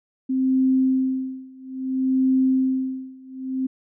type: tone with tremolo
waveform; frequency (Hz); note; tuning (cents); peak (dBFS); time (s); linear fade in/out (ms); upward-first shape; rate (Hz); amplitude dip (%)
sine; 261.6; C4; 0; -15; 0.29-3.67; 10; sine; 0.6; 95
effects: none